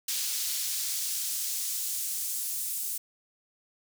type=noise with high-pass filter sweep; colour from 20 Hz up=pink; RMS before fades=-32 dBFS; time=0.08-2.98 s; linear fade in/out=5 ms; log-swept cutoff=4300 to 8900 Hz; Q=0.86; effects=none